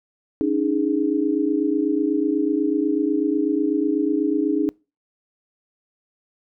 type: chord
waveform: sine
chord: C# suspended second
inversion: none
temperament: equal with one note detuned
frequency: 283 / 311.1 / 415.3 Hz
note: C#4 / D#4 / G#4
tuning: +36 / 0 / 0 cents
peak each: -22 / -21 / -25 dBFS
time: 0.41-4.69 s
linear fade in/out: 0 ms
effects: noise-tail reverb RT60 0.3 s tail -25 dB re dry